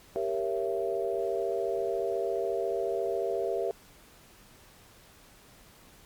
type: chord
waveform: sine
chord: G diminished seventh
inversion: none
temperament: equal with one note detuned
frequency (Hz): 392 / 466.2 / 554.4 / 670.4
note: G4 / Bb4 / Db5 / Fb5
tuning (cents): 0 / 0 / 0 / +29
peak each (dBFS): -32 / -33 / -36 / -33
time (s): 0.16-3.71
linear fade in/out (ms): 0
effects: pink hiss -56 dBFS RMS until 6.05 s + Opus 48 kbps